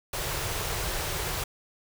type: band-stop noise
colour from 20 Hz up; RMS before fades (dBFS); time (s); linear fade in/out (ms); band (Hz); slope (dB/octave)
pink; -31; 0.13-1.44; 5; 170 to 340; 48
effects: none